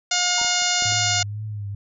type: harmonic tone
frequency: 715 Hz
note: F5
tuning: 41 cents sharp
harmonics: 1 / 2 / 3 / 4 / 5 / 6 / 7 / 8 / 9 / 10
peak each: -28 / -28 / -28 / -28 / -28 / -28 / -28 / -28 / -28 / -28 dBFS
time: 0.11-1.23 s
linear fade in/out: 5 ms
type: tone with exponential decay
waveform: triangle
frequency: 932.3 Hz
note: A#5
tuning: in tune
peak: -28 dBFS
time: 0.38-0.71 s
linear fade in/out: 0 ms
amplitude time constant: 70 ms
type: clicks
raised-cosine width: 2 ms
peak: -25 / -29 / -33 / -24 / -32 / -26 dBFS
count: 6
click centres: 0.415 / 0.447 / 0.621 / 0.823 / 0.855 / 0.923 s
type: tone with vibrato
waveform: sine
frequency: 104.1 Hz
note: G#2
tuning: 5 cents sharp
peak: -27 dBFS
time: 0.85-1.75 s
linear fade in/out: 5 ms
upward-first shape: triangle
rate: 2.1 Hz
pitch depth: 70 cents each way
effects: none